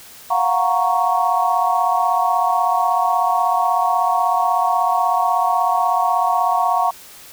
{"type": "chord", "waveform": "sine", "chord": "Gb major seventh", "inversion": "third", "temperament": "equal with one note detuned", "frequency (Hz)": [703.7, 740, 932.3, 1108.7], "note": ["F5", "Gb5", "Bb5", "Db6"], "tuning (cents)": [13, 0, 0, 0], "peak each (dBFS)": -20, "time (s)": [0.3, 6.91], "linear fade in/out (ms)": 10, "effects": ["white hiss -41 dBFS RMS until 7.32 s"]}